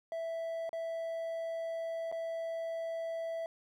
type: tone with dropouts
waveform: triangle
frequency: 659.3 Hz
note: E5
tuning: in tune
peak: -33 dBFS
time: 0.12-3.46 s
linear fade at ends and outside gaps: 1 ms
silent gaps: 0.693-0.73 / 2.116-2.124 s
effects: 12-bit